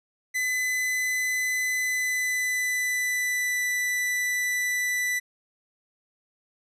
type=tone with pitch glide; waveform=45% pulse; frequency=2011 to 1982.2 Hz; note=B6 to B6; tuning=+31 to +6 cents; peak=-24 dBFS; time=0.34-5.2 s; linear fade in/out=20 ms; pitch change=-25 cents; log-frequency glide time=1.78-3.68 s; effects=resampled to 32000 Hz